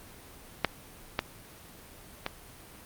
clicks, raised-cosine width 0.3 ms, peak -7 / -9 / -14 dBFS, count 3, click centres 0.647 / 1.191 / 2.264 s, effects pink hiss -50 dBFS RMS until 2.85 s + Opus 32 kbps

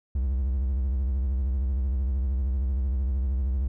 triangle tone with vibrato, 65.41 Hz, C2, in tune, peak -21 dBFS, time 0.15-3.68 s, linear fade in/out 5 ms, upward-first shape sine, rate 13 Hz, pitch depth 140 cents each way, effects none

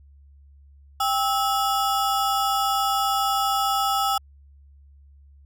square ring-modulated tone, 1046.5 Hz, C6, in tune, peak -18 dBFS, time 1-4.18 s, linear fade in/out 5 ms, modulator 256 Hz, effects added 70 Hz sine -48 dBFS peak until 5.45 s

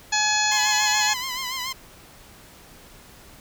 harmonic tone, 847 Hz, G#5, 34 cents sharp, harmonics 1 / 2 / 3 / 4 / 5 / 6 / 7 / 8, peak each -25 / -25 / -28 / -30 / -27 / -33 / -32 / -26 dBFS, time 0.12-1.14 s, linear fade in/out 10 ms
10% pulse tone with vibrato, 1027 Hz, C6, 33 cents flat, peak -19 dBFS, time 0.51-1.73 s, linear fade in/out 10 ms, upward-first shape sine, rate 7 Hz, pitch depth 69 cents each way
effects pink hiss -48 dBFS RMS until 3.4 s

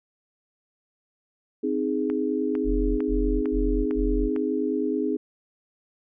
sine chord, Ab major, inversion first, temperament equal, 261.6 / 311.1 / 415.3 Hz, C4 / Eb4 / Ab4, 0 / 0 / 0 cents, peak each -27 dBFS, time 1.63-5.17 s, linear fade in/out 10 ms
click train, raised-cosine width 0.5 ms, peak -23 dBFS, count 6, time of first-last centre 2.1-4.362 s, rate 2.21 Hz
sine tone bursts, 43.65 Hz, F1, in tune, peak -23 dBFS, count 4, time 2.64-4.298 s, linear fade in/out 50 ms, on 350 ms, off 86 ms
effects none

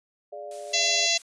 sine chord, D diminished, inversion second, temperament equal, 415.3 / 587.3 / 698.5 Hz, Ab4 / D5 / F5, 0 / 0 / 0 cents, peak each -42 / -37 / -41 dBFS, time 0.32-1.07 s, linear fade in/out 10 ms
blue noise with tremolo, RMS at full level -43 dBFS, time 0.51-1.22 s, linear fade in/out 2 ms, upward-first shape sine, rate 6.3 Hz, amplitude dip 25%
harmonic tone, 677 Hz, E5, 46 cents sharp, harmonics 1 / 3 / 4 / 5 / 6 / 7 / 8 / 9 / 10, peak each -32 / -32 / -28 / -29 / -27 / -31 / -33 / -29 / -31 dBFS, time 0.73-1.18 s, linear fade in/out 10 ms
effects resampled to 22050 Hz

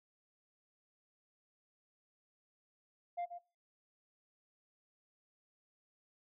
sine tone with echo, 698.5 Hz, F5, in tune, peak -33 dBFS, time 3.17-3.26 s, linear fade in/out 20 ms, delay 130 ms, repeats 1, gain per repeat -10 dB, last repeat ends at 3.39 s, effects noise-tail reverb RT60 0.3 s tail -19 dB re dry + tanh soft clip ceiling -35 dBFS

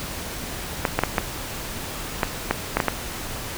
clicks, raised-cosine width 0.5 ms, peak -3 dBFS, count 9, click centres 0.852 / 0.99 / 1.036 / 1.182 / 2.232 / 2.51 / 2.77 / 2.802 / 2.883 s, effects pink hiss -32 dBFS RMS until 3.57 s

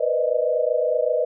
sine tone cluster, 484.9 / 510 / 603 / 631 Hz, B4 / C5 / D5 / D#5, -32 / -44 / +46 / +24 cents, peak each -24 dBFS, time 0-1.25 s, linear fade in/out 10 ms, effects none

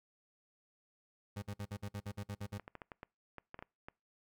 30% pulse tone bursts, 101.7 Hz, G#2, 36 cents flat, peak -37 dBFS, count 11, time 1.36-2.583 s, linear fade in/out 10 ms, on 63 ms, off 53 ms
clicks, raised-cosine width 0.5 ms, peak -31 dBFS, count 11, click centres 2.597 / 2.679 / 2.753 / 2.818 / 2.918 / 3.031 / 3.383 / 3.544 / 3.591 / 3.625 / 3.885 s
effects noise-tail reverb RT60 0.3 s tail -26 dB re dry

